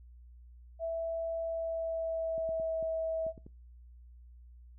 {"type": "tone with pitch glide", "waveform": "sine", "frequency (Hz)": [659.3, 648], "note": ["E5", "E5"], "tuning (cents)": [0, -30], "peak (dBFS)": -31, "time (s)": [0.79, 3.33], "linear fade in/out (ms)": 50, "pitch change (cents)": -30, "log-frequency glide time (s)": [1.42, 2.78]}
{"type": "clicks", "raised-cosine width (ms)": 3, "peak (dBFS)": -36, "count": 7, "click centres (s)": [2.38, 2.491, 2.599, 2.827, 3.266, 3.378, 3.465]}
{"effects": ["noise-tail reverb RT60 0.3 s tail -22 dB re dry", "added 60 Hz sine -51 dBFS peak until 4.78 s"]}